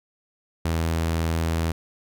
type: tone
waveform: sawtooth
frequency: 82 Hz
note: E2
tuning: 9 cents flat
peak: -18 dBFS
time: 0.65-1.72 s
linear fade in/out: 5 ms
effects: none